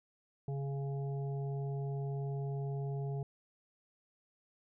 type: harmonic tone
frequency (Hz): 138.59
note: C#3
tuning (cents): 0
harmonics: 1 / 3 / 5 / 6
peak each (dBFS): -35 / -44 / -50 / -56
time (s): 0.48-3.23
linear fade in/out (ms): 2
effects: none